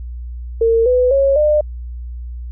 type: tone with pitch steps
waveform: sine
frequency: 456.1 / 500.3 / 548.7 / 601.8 Hz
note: A#4 / B4 / C#5 / D5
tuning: -38 / +22 / -18 / +42 cents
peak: -10 dBFS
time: 0.61-1.61 s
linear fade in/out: 5 ms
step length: 250 ms
effects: added 60 Hz sine -25 dBFS peak until 2.51 s